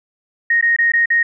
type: tone with dropouts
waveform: sine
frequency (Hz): 1864.7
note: A#6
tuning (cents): 0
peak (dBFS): -11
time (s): 0.5-1.23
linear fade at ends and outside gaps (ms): 5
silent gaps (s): 0.612-0.625 / 0.764-0.786 / 0.92-0.935 / 1.058-1.102
effects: none